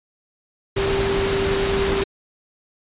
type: tone in noise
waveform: sine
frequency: 392.6 Hz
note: G4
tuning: 3 cents sharp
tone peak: -20 dBFS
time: 0.76-2.04 s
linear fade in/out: 10 ms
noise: pink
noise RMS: -23 dBFS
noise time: 0.76-2.04 s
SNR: 0 dB
effects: resampled to 8000 Hz